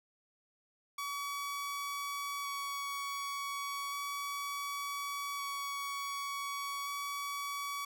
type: tone with vibrato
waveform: sawtooth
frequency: 1130 Hz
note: C#6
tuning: 33 cents sharp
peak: -33 dBFS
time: 0.98-7.85 s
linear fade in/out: 5 ms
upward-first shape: square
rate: 0.34 Hz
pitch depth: 8 cents each way
effects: none